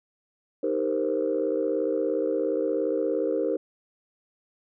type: chord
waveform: sine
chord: C minor seventh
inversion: first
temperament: equal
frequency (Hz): 311.1 / 392 / 466.2 / 523.3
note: Eb4 / G4 / Bb4 / C5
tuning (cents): 0 / 0 / 0 / 0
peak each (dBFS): -29 / -29 / -27 / -28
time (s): 0.63-3.57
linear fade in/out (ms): 5
effects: tanh soft clip ceiling -15 dBFS